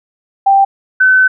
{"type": "tone pair in turn", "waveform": "sine", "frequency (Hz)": [786, 1518.5], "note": ["G5", "F#6"], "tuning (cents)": [4, 44], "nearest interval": "major seventh", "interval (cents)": 1140, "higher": "second", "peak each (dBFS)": -5, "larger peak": "neither", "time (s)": [[0.46, 0.65], [1, 1.28]], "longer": "second", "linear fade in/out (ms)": 10, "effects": []}